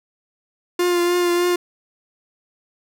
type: tone with vibrato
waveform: 45% pulse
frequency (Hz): 351.5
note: F4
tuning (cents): +11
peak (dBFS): -16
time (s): 0.79-1.56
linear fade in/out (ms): 5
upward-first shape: triangle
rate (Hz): 3.3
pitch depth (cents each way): 23
effects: none